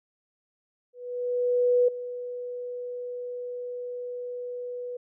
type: tone with ADSR envelope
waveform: sine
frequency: 491.5 Hz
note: B4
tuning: 8 cents flat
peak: -17 dBFS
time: 0.93-4.97 s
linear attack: 950 ms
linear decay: 6 ms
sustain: -15 dB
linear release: 6 ms
effects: none